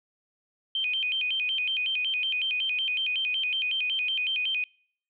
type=tone with vibrato; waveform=sine; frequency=2790 Hz; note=F7; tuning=2 cents flat; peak=-25 dBFS; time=0.75-4.64 s; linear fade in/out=2 ms; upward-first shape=square; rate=5.4 Hz; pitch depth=200 cents each way; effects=noise-tail reverb RT60 0.6 s tail -26 dB re dry